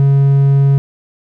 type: tone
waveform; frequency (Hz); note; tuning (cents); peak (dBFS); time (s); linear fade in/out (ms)
triangle; 138.59; C#3; 0; -5; 0-0.78; 0
effects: none